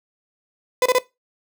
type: tone bursts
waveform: 35% pulse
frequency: 503 Hz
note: B4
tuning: 32 cents sharp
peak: -12 dBFS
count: 3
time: 0.82-0.985 s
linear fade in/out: 2 ms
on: 37 ms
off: 27 ms
effects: noise-tail reverb RT60 0.2 s tail -18 dB re dry